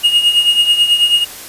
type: tone with tremolo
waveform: triangle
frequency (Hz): 2861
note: F7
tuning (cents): +41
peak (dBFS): -4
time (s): 0.03-1.25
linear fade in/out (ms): 20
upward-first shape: triangle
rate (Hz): 9.2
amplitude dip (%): 75
effects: white hiss -31 dBFS RMS until 1.48 s + resampled to 32000 Hz